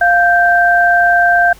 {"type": "tone pair together", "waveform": "sine", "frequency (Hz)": [699.2, 1568], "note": ["F5", "G6"], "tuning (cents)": [2, 0], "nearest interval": "octave + major second", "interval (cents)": 1398, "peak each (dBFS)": -10, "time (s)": [0.01, 1.53], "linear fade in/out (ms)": 5, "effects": ["added 50 Hz sine -38 dBFS peak until 1.59 s", "pink hiss -42 dBFS RMS until 1.59 s"]}